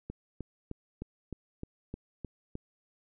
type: click train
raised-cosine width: 3 ms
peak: -25 dBFS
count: 9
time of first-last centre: 0.1-2.554 s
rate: 3.26 Hz
effects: none